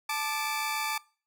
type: tone cluster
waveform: sawtooth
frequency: 873 / 1189 / 2311 Hz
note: A5 / D6 / D7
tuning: -14 / +21 / -28 cents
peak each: -29 / -30 / -31 dBFS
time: 0.09-0.98 s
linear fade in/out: 5 ms
effects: noise-tail reverb RT60 0.4 s tail -23 dB re dry